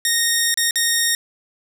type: tone with dropouts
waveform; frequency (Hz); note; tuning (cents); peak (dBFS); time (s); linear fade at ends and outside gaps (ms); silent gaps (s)
10% pulse; 1855; A#6; -9; -7; 0.05-1.15; 1; 0.542-0.574 / 0.709-0.757
effects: none